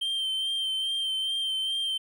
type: tone with vibrato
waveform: triangle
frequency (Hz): 3136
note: G7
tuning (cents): 0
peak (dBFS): -25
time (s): 0.01-1.98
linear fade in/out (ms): 10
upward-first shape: sine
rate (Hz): 2.4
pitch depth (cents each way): 24
effects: none